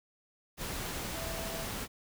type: tone in noise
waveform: sine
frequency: 659.3 Hz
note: E5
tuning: in tune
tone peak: -43 dBFS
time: 1.12-1.68 s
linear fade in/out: 50 ms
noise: pink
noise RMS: -38 dBFS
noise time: 0.57-1.88 s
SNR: -8 dB
effects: none